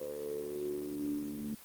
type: tone with band-pass filter sweep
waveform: 10% pulse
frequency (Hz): 73.42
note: D2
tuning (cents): 0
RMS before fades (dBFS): -38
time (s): 0-1.55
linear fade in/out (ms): 10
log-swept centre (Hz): 520 to 230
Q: 9.8
effects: white hiss -54 dBFS RMS until 1.64 s + Opus 24 kbps

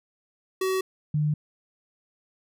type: tone pair in turn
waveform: square / sine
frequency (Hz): 377.7 / 150.45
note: F#4 / D3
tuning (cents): +36 / +42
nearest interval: octave + major third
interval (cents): 1594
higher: first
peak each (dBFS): -24 / -21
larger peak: second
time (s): 0.61-0.81 / 1.14-1.34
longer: neither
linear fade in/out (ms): 5
effects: none

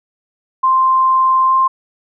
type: tone with pitch glide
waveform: sine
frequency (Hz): 1046.5 to 1053.2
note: C6 to C6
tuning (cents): 0 to +11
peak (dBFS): -9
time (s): 0.63-1.68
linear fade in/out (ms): 10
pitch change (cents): +11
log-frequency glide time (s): 1.46-1.54
effects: none

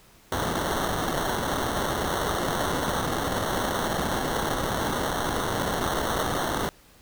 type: noise with sample-and-hold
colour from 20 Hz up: white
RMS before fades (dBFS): -27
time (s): 0.32-6.69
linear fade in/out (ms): 0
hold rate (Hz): 2450
effects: pink hiss -55 dBFS RMS until 7.01 s

